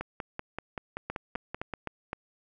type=two click trains; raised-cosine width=0.5 ms; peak=-18 / -19 dBFS; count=5 / 10; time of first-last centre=1.1-2.131 / 0.01-1.737 s; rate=3.88 / 5.21 Hz; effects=none